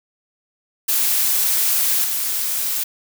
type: noise with level steps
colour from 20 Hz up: blue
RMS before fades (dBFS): -18 / -22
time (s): 0.88-2.84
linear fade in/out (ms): 10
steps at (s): 2.04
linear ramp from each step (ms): 10
effects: none